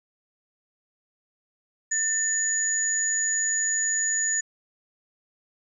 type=tone pair together; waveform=sine; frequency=1797 / 6844 Hz; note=A6 / A8; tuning=+36 / -49 cents; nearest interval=octave + major seventh; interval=2315 cents; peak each=-29 / -23 dBFS; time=1.91-4.41 s; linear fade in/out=10 ms; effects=none